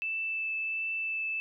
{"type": "tone with vibrato", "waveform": "sine", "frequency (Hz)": 2639, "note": "E7", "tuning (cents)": 1, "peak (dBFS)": -30, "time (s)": [0.02, 1.4], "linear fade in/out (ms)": 0, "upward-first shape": "triangle", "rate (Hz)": 1.4, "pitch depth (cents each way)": 9, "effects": []}